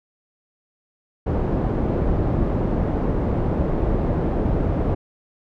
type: low-pass noise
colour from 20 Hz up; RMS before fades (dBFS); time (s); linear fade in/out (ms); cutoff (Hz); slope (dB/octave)
pink; -21; 1.26-4.95; 10; 560; 12
effects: none